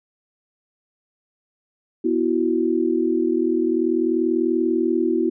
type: chord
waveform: sine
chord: B suspended fourth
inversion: none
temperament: equal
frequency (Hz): 246.9 / 329.6 / 370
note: B3 / E4 / F#4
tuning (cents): 0 / 0 / 0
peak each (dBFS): -24 / -20 / -22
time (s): 2.04-5.3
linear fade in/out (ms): 10
effects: none